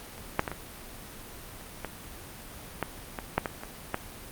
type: clicks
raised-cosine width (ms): 0.5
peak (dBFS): -28 / -7 / -16 / -19 / -29 / -17 / -12 / -18 / -7 / -14 / -22 / -12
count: 12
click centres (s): 0.18 / 0.394 / 0.478 / 0.516 / 1.611 / 1.847 / 2.827 / 3.188 / 3.38 / 3.458 / 3.635 / 3.944
effects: pink hiss -44 dBFS RMS until 4.31 s + Opus 32 kbps